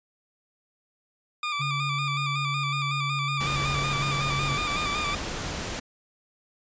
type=tone with vibrato; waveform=20% pulse; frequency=1188 Hz; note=D6; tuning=20 cents sharp; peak=-22 dBFS; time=1.43-5.15 s; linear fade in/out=2 ms; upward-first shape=square; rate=5.4 Hz; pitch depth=40 cents each way
type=tone with pitch glide; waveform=sine; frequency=140.7 to 138.44 Hz; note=C#3 to C#3; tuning=+26 to -2 cents; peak=-29 dBFS; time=1.59-4.58 s; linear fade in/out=20 ms; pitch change=-28 cents; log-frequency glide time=1.92-4.47 s
type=noise; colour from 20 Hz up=pink; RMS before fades=-32 dBFS; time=3.4-5.8 s; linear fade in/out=10 ms
effects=resampled to 16000 Hz